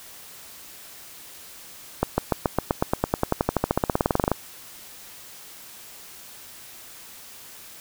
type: accelerating click train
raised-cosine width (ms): 1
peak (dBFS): -5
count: 29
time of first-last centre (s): 2.03-4.317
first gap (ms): 150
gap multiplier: 0.95
effects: white hiss -44 dBFS RMS until 7.8 s